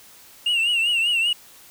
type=tone with vibrato; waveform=sine; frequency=2794 Hz; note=F7; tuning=in tune; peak=-15 dBFS; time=0.46-1.33 s; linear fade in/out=5 ms; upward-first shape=triangle; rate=5.1 Hz; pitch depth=100 cents each way; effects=tanh soft clip ceiling -17 dBFS + white hiss -48 dBFS RMS until 1.7 s